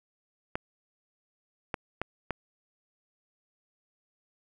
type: clicks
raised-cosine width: 0.5 ms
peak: -15 dBFS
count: 4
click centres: 0.555 / 1.742 / 2.016 / 2.307 s
effects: 9-bit